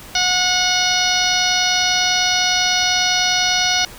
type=harmonic tone with a mistuned harmonic; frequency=730 Hz; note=F#5; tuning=24 cents flat; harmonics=1 / 2 / 3 / 4 / 5 / 6 / 7 / 8; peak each=-23 / -23 / -23 / -23 / -23 / -23 / -23 / -23 dBFS; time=0.15-3.85 s; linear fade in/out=2 ms; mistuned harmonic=6; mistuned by=-16 cents; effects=pink hiss -38 dBFS RMS until 3.98 s

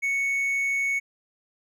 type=tone; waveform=triangle; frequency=2217 Hz; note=C#7; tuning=in tune; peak=-21 dBFS; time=0.02-1 s; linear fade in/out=20 ms; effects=none

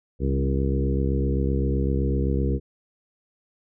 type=harmonic tone with a mistuned harmonic; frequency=67.8 Hz; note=C#2; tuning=38 cents flat; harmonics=1 / 2 / 3 / 4 / 5 / 6 / 7; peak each=-23 / -27 / -30 / -31 / -32 / -32 / -33 dBFS; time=0.19-2.6 s; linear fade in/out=50 ms; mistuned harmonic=3; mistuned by=-20 cents; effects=none

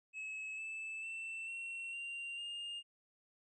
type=tone with pitch steps; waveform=triangle; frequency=2580 / 2627 / 2674 / 2722 / 2772 / 2822 Hz; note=E7 / E7 / E7 / F7 / F7 / F7; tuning=-38 / -7 / +24 / -45 / -14 / +17 cents; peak=-40 dBFS; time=0.13-2.83 s; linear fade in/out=50 ms; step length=450 ms; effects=resampled to 22050 Hz

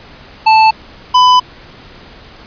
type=tone pair in turn; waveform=square; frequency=880 / 1001 Hz; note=A5 / B5; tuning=0 / +23 cents; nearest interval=major second; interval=223 cents; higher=second; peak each=-5 dBFS; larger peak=neither; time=0.46-0.71 / 1.14-1.4 s; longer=second; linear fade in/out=10 ms; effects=pink hiss -37 dBFS RMS until 2.46 s + resampled to 11025 Hz

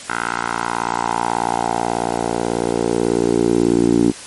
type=tone with band-pass filter sweep; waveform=10% pulse; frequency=58.27 Hz; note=A#1; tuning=in tune; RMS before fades=-18 dBFS; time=0.08-4.12 s; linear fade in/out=20 ms; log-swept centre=1400 to 300 Hz; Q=2.9; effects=white hiss -34 dBFS RMS until 4.26 s + MP3 48 kbps

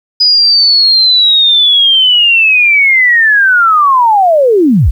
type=linear sweep; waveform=sine; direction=down; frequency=4978 to 36.61 Hz; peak=-4 dBFS; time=0.2-4.91 s; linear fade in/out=10 ms; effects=7-bit

